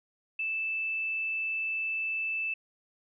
sine tone, 2637 Hz, E7, in tune, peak -29 dBFS, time 0.39-2.54 s, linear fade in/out 5 ms, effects none

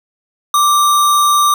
sine tone with sample-and-hold, 1174.7 Hz, D6, in tune, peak -8 dBFS, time 0.54-1.54 s, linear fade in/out 2 ms, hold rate 4900 Hz, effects none

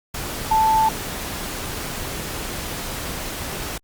sine tone in noise, 880 Hz, A5, in tune, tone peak -14 dBFS, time 0.51-0.89 s, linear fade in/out 5 ms, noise pink, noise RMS -29 dBFS, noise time 0.14-3.78 s, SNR +12 dB, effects Opus 48 kbps

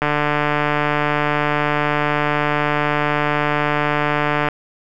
click train, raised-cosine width 0.5 ms, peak -3 dBFS, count 662, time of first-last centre 0.02-4.486 s, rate 148 Hz, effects none

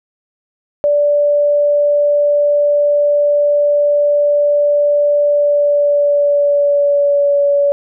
sine tone with pitch glide, 583 to 570 Hz, D5 to C#5, -13 to +48 cents, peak -9 dBFS, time 0.84-7.72 s, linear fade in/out 0 ms, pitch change -39 cents, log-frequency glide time 5.27-7.41 s, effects none

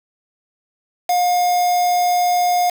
triangle tone with quantisation, 713 Hz, F5, 36 cents sharp, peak -12 dBFS, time 1.09-2.7 s, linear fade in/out 5 ms, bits 4, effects none

